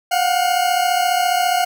40% pulse tone pair together, 711.3 / 746 Hz, F5 / F#5, +32 / +14 cents, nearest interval minor second, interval 82 cents, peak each -16 / -19 dBFS, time 0.11-1.65 s, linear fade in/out 10 ms, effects none

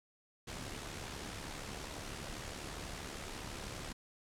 pink noise with amplitude modulation, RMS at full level -42 dBFS, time 0.47-3.93 s, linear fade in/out 10 ms, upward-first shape sine, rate 72.3 Hz, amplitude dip 50%, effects low-pass 9000 Hz 12 dB/octave

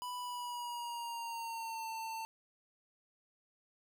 square tone with pitch glide, 989 to 896.5 Hz, B5 to A5, +2 to +32 cents, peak -40 dBFS, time 0.02-2.25 s, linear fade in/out 0 ms, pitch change -170 cents, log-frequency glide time 0.17-1.88 s, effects none

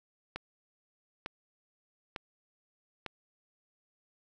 click train, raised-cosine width 0.3 ms, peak -21 dBFS, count 4, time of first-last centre 0.36-3.063 s, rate 1.11 Hz, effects none

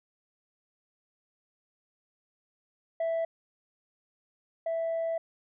sine tone pair in turn, 659.3 / 659.3 Hz, E5 / E5, 0 / 0 cents, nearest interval unison, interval 0 cents, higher neither, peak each -24 / -26 dBFS, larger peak first, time 3-3.25 / 4.66-5.18 s, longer second, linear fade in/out 5 ms, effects tanh soft clip ceiling -26 dBFS

